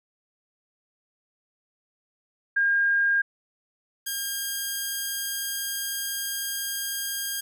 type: tone pair in turn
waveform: sine / 5% pulse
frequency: 1614 / 1614 Hz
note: G#6 / G#6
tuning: -50 / -50 cents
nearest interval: unison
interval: 0 cents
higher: neither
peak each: -19 / -17 dBFS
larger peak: second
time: 2.56-3.22 / 4.06-7.41 s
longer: second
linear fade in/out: 10 ms
effects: none